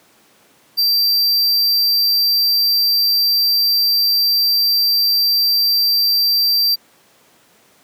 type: tone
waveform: square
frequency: 4699 Hz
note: D8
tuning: in tune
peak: -13 dBFS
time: 0.77-6.76 s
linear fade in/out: 20 ms
effects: pink hiss -52 dBFS RMS until 7.83 s + high-pass 200 Hz 12 dB/octave